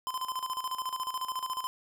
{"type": "tone with tremolo", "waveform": "square", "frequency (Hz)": 1028, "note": "C6", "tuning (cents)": -31, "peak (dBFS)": -31, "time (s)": [0.07, 1.67], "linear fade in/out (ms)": 0, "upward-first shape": "square", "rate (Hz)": 14, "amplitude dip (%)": 70, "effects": []}